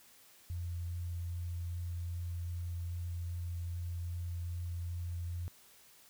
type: tone with vibrato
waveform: sine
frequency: 86.5 Hz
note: F2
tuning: 16 cents flat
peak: -36 dBFS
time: 0.5-5.48 s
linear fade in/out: 0 ms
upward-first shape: triangle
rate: 2.5 Hz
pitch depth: 11 cents each way
effects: white hiss -61 dBFS RMS until 6.09 s